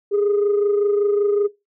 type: tone pair together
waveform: sine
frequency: 408.2 / 433.5 Hz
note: G#4 / A4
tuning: -30 / -26 cents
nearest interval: minor second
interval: 104 cents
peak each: -15 / -23 dBFS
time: 0.11-1.48 s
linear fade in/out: 20 ms
effects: noise-tail reverb RT60 0.2 s tail -20 dB re dry + tanh soft clip ceiling -12 dBFS